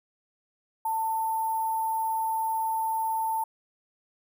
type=tone with sample-and-hold; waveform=sine; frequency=891 Hz; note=A5; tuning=22 cents sharp; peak=-25 dBFS; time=0.85-3.44 s; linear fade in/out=5 ms; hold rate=11025 Hz; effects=none